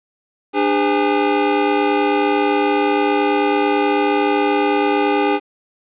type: tone cluster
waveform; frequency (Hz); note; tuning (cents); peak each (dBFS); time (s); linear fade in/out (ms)
square; 296.4 / 405 / 512 / 820; D4 / G#4 / C5 / G#5; +16 / -43 / -38 / -22; -20 / -19 / -26 / -20; 0.53-5.4; 50
effects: resampled to 8000 Hz + 8-bit